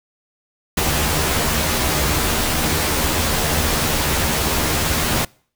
pink noise with comb filter, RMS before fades -19 dBFS, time 0.77-5.25 s, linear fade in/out 5 ms, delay 13 ms, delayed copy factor +0.65, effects noise-tail reverb RT60 0.5 s tail -26 dB re dry

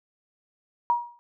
sine tone with exponential decay, 954 Hz, A#5, 40 cents sharp, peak -16 dBFS, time 0.9-1.19 s, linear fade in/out 0 ms, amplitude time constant 61 ms, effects none

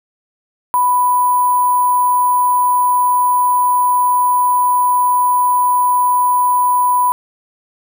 sine tone with sample-and-hold, 991 Hz, B5, 6 cents sharp, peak -10 dBFS, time 0.74-7.12 s, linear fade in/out 0 ms, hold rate 11025 Hz, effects none

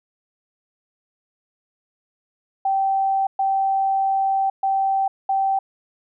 sine tone bursts at uneven times, 777 Hz, G5, 16 cents flat, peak -17 dBFS, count 4, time 2.65-3.27 / 3.39-4.5 / 4.63-5.08 / 5.29-5.59 s, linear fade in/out 5 ms, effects none

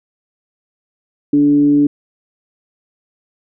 sine tone with frequency modulation, 290 Hz, D4, 22 cents flat, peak -8 dBFS, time 1.33-1.87 s, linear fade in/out 5 ms, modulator 143 Hz, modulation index 0.27, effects none

